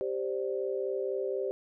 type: chord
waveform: sine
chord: G suspended fourth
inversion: none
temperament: equal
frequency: 392 / 523.3 / 587.3 Hz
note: G4 / C5 / D5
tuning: 0 / 0 / 0 cents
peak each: -32 / -34 / -38 dBFS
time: 0.01-1.51 s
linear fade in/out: 0 ms
effects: none